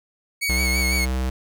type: tone with vibrato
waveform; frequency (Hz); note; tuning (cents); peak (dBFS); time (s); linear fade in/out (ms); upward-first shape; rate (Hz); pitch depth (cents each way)
sawtooth; 2214; C#7; -3; -18; 0.41-1.06; 20; sine; 6; 37
type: tone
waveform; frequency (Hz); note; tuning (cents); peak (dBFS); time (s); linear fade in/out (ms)
square; 64.3; C2; -30; -22; 0.49-1.3; 5
effects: none